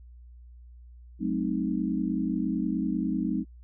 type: chord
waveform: sine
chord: F# diminished seventh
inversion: none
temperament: equal with one note detuned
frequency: 185 / 215.5 / 261.6 / 311.1 Hz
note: F#3 / A3 / C4 / Eb4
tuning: 0 / -36 / 0 / 0 cents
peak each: -31 dBFS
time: 1.19-3.45 s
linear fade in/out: 50 ms
effects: added 60 Hz sine -46 dBFS peak until 3.63 s